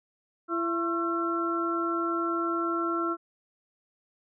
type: harmonic tone with a mistuned harmonic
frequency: 336.8 Hz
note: E4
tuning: 37 cents sharp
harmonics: 1 / 2 / 3 / 4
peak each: -29 / -38 / -37 / -29 dBFS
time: 0.48-3.17 s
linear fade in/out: 50 ms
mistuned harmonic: 3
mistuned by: +120 cents
effects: none